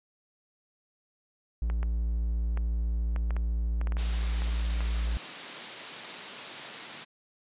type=tone; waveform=triangle; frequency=57 Hz; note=A#1; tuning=38 cents flat; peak=-24 dBFS; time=1.62-5.17 s; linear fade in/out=0 ms
type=clicks; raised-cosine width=0.5 ms; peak=-24 dBFS; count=12; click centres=1.7 / 1.83 / 2.574 / 3.162 / 3.307 / 3.366 / 3.814 / 3.872 / 3.922 / 3.969 / 4.42 / 4.806 s
type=high-pass noise; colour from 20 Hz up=white; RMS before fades=-38 dBFS; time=3.97-7.05 s; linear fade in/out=20 ms; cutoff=140 Hz; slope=24 dB/octave
effects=resampled to 8000 Hz